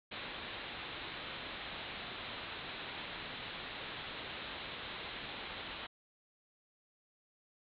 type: low-pass noise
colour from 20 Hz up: white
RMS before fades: -45 dBFS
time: 0.11-5.87 s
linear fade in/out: 10 ms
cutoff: 4000 Hz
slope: 96 dB/octave
effects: none